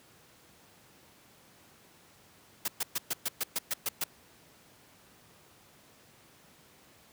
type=noise bursts; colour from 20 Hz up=white; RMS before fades=-31 dBFS; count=10; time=2.65-4.04 s; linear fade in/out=5 ms; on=31 ms; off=120 ms; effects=pink hiss -59 dBFS RMS until 7.12 s + high-pass 100 Hz 12 dB/octave